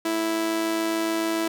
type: tone with amplitude modulation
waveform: sawtooth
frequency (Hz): 329.6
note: E4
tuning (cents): 0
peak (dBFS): -17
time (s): 0.05-1.48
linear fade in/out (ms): 5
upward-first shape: sine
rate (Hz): 107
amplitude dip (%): 45
effects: none